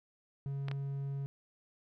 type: tone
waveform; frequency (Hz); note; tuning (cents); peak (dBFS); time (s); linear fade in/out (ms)
triangle; 138.59; C#3; 0; -33; 0.46-1.26; 0
type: clicks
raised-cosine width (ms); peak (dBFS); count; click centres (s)
0.3; -25; 2; 0.684 / 0.714
effects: none